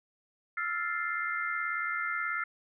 sine chord, F major seventh, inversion third, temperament equal, 1318.5 / 1396.9 / 1760 / 2093 Hz, E6 / F6 / A6 / C7, 0 / 0 / 0 / 0 cents, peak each -37 / -34 / -38 / -35 dBFS, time 0.57-2.44 s, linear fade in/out 5 ms, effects none

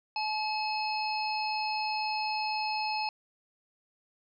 harmonic tone, 858 Hz, A5, 44 cents flat, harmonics 1 / 3 / 5 / 6, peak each -31 / -36 / -38 / -39 dBFS, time 0.16-3.09 s, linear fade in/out 2 ms, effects none

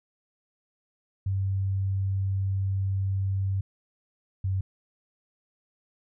sine tone pair in turn, 96.8 / 95.36 Hz, G2 / G2, -21 / -47 cents, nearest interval unison, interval 26 cents, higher first, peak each -24 dBFS, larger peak neither, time 1.26-3.61 / 4.44-4.61 s, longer first, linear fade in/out 5 ms, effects none

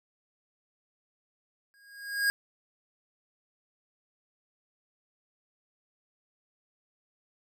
square tone with exponential growth, 1633 Hz, G#6, 30 cents flat, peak -22 dBFS, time 1.74-2.3 s, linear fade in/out 0 ms, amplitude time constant 120 ms, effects none

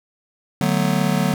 square chord, B minor seventh, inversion first, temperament just, 148.16 / 185.21 / 222.2 / 246.9 Hz, D3 / F#3 / A3 / B3, +16 / +2 / +17 / 0 cents, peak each -23 / -21 / -25 / -26 dBFS, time 0.61-1.34 s, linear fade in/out 2 ms, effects none

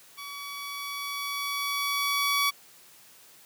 15% pulse tone with level ramp, 1135 Hz, C#6, 41 cents sharp, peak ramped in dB -32 to -16 dBFS, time 0.17-2.51 s, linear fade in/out 20 ms, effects white hiss -54 dBFS RMS until 3.45 s + high-pass 100 Hz 12 dB/octave

